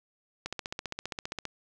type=click train; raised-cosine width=0.2 ms; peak=-17 dBFS; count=16; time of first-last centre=0.46-1.453 s; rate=15.1 Hz; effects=none